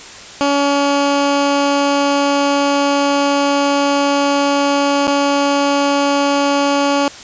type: tone with dropouts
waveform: 15% pulse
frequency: 282.7 Hz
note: C#4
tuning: 34 cents sharp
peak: -6 dBFS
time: 0.41-7.08 s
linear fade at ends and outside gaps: 0 ms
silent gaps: 5.07-5.079 s
effects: white hiss -34 dBFS RMS until 7.23 s + resampled to 16000 Hz